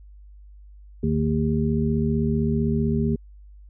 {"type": "harmonic tone with a mistuned harmonic", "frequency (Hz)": 75.6, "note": "D#2", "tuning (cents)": -49, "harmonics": [1, 2, 3, 5], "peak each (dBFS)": [-27, -24, -23, -28], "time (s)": [1.03, 3.16], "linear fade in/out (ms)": 5, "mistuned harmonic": 5, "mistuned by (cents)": 95, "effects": ["added 50 Hz sine -43 dBFS peak until 3.69 s"]}